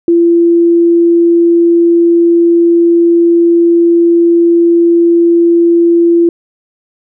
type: tone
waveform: sine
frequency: 340 Hz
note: F4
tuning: 46 cents flat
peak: -4 dBFS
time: 0.08-6.29 s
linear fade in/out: 2 ms
effects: none